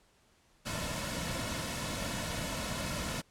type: noise with comb filter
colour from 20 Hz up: pink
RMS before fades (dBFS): -36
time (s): 0.65-3.22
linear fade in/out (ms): 20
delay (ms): 2.5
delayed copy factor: -0.6
effects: pink hiss -67 dBFS RMS until 3.3 s + low-pass 10000 Hz 12 dB/octave